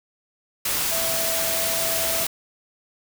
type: tone in noise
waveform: sine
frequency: 659.3 Hz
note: E5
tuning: in tune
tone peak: -29 dBFS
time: 0.91-2.24 s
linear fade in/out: 5 ms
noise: white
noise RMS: -24 dBFS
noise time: 0.65-2.27 s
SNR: -8 dB
effects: none